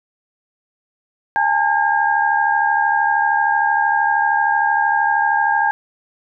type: tone cluster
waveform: sine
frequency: 818 / 891 / 1615 Hz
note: G#5 / A5 / G#6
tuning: -26 / +22 / -49 cents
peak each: -18 dBFS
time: 1.36-5.71 s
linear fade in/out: 0 ms
effects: none